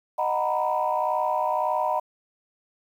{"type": "chord", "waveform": "sine", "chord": "B major seventh", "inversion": "first", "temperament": "just", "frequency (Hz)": [617.4, 740.8, 926, 987.8], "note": ["D#5", "F#5", "A#5", "B5"], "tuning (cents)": [-14, 2, -12, 0], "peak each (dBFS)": -27, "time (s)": [0.18, 2], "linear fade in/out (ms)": 10, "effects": ["tanh soft clip ceiling -13 dBFS", "9-bit"]}